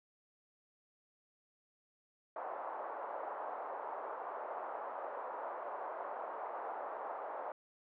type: band-pass noise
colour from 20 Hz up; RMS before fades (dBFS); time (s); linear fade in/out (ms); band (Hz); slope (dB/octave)
pink; -43; 2.36-7.52; 2; 570 to 1100; 24
effects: none